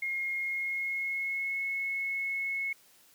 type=tone with pitch glide; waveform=sine; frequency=2144 to 2187 Hz; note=C7 to C#7; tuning=+42 to -24 cents; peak=-30 dBFS; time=0.02-2.73 s; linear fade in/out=5 ms; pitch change=+34 cents; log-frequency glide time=0.37-1.62 s; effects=white hiss -61 dBFS RMS until 3.14 s + high-pass 100 Hz 12 dB/octave